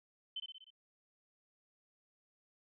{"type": "tone with echo", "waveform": "sine", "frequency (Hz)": 3066, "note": "G7", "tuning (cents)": -39, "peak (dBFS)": -38, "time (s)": [0.36, 0.4], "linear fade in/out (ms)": 5, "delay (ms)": 61, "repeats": 5, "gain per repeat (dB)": -4, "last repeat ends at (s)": 0.705, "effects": []}